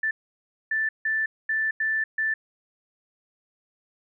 sine tone bursts at uneven times, 1763 Hz, A6, 3 cents sharp, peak -22 dBFS, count 6, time 0.03-0.11 / 0.71-0.89 / 1.05-1.26 / 1.49-1.71 / 1.8-2.04 / 2.18-2.34 s, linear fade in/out 5 ms, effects none

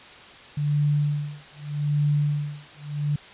sine tone with tremolo, 146.83 Hz, D3, in tune, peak -18 dBFS, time 0.57-3.16 s, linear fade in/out 5 ms, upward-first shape sine, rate 0.82 Hz, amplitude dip 100%, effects white hiss -45 dBFS RMS until 3.33 s + resampled to 8000 Hz

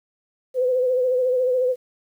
sine tone with vibrato, 506 Hz, B4, 42 cents sharp, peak -17 dBFS, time 0.54-1.76 s, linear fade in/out 50 ms, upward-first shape sine, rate 14 Hz, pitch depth 46 cents each way, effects 9-bit

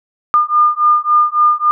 sine beating tone pair, 1208 / 1211.6 Hz, D6 / D#6, +48 / -46 cents, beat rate 3.6 Hz, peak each -12 dBFS, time 0.34-1.71 s, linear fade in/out 0 ms, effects none

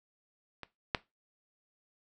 clicks, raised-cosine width 0.3 ms, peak -25 / -11 dBFS, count 2, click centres 0.633 / 0.948 s, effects noise-tail reverb RT60 0.2 s tail -18 dB re dry

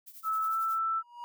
violet noise with tremolo, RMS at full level -46 dBFS, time 0.06-0.79 s, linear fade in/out 20 ms, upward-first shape triangle, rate 11 Hz, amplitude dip 80%
sine tone with pitch glide, 1305 to 1327 Hz, E6 to E6, -18 to +11 cents, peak -27 dBFS, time 0.23-1.03 s, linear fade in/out 50 ms, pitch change +29 cents, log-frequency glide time 0.45-0.56 s
triangle tone with exponential growth, 957 Hz, A#5, 45 cents sharp, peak -34 dBFS, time 0.93-1.24 s, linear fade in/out 0 ms, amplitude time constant 67 ms
effects none

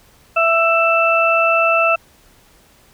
harmonic tone, 663 Hz, E5, 10 cents sharp, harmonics 1 / 2 / 4, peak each -16 / -16 / -16 dBFS, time 0.36-1.96 s, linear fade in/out 10 ms, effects pink hiss -51 dBFS RMS until 2.93 s

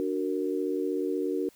sine chord, D augmented, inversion none, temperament equal with one note detuned, 293.7 / 370 / 462.4 Hz, D4 / F#4 / A#4, 0 / 0 / -14 cents, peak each -31 / -30 / -32 dBFS, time 0-1.49 s, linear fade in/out 0 ms, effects white hiss -60 dBFS RMS until 1.55 s

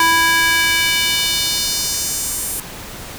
square tone with high-pass filter sweep, 329.6 Hz, E4, in tune, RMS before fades -17 dBFS, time 0-2.6 s, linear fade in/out 2 ms, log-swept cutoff 1100 to 10000 Hz, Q 1.6, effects pink hiss -32 dBFS RMS until 3.18 s

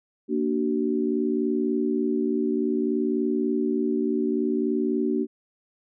sine chord, Bb augmented, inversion none, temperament equal with one note detuned, 233.1 / 293.7 / 377.1 Hz, Bb3 / D4 / F#4, 0 / 0 / +33 cents, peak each -26 dBFS, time 0.28-5.27 s, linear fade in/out 50 ms, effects none

